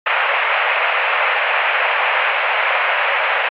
white band-pass noise, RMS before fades -17 dBFS, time 0.06-3.49 s, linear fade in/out 5 ms, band 520 to 2700 Hz, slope 48 dB/octave, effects AAC 64 kbps

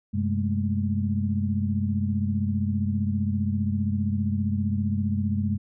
sine tone cluster, 94.8 / 129.8 / 206.3 / 221.5 Hz, F#2 / C3 / G#3 / A3, +43 / -13 / -11 / +12 cents, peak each -26 / -33 / -26 / -32 dBFS, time 0.13-5.58 s, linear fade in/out 20 ms, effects none

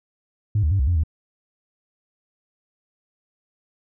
sine tone with pitch steps, 104.9 / 75.9 / 97.8 / 66 / 86.9 / 78.3 Hz, G#2 / D#2 / G2 / C2 / F2 / D#2, +18 / -42 / -4 / +16 / -8 / +11 cents, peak -15 dBFS, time 0.55-1.036 s, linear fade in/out 5 ms, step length 81 ms, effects tanh soft clip ceiling -13 dBFS

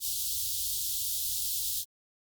white band-stop noise, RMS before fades -32 dBFS, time 0-1.85 s, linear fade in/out 50 ms, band 110 to 3300 Hz, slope 48 dB/octave, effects Opus 48 kbps

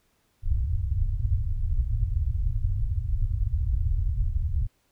pink low-pass noise, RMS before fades -25 dBFS, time 0.42-4.68 s, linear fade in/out 50 ms, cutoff 110 Hz, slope 48 dB/octave, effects pink hiss -69 dBFS RMS until 4.91 s

